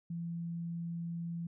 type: tone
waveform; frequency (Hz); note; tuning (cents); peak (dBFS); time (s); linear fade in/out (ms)
sine; 169.1; E3; +44; -36; 0.1-1.47; 5
effects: none